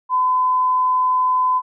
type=tone; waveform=sine; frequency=1014 Hz; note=B5; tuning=45 cents sharp; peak=-14 dBFS; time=0.09-1.62 s; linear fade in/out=50 ms; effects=none